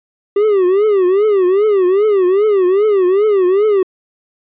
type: tone with vibrato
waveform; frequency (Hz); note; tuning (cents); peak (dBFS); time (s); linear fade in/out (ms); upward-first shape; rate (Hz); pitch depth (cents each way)
triangle; 393.6; G4; +7; -7; 0.36-3.83; 5; triangle; 2.5; 190
effects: resampled to 8000 Hz